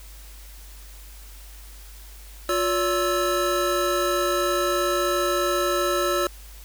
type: tone cluster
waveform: square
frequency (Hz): 354.7 / 571 / 1318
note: F4 / D5 / E6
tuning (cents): +27 / -49 / -1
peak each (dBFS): -26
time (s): 2.49-6.27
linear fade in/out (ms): 2
effects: added 50 Hz sine -41 dBFS peak until 6.64 s + white hiss -48 dBFS RMS until 6.64 s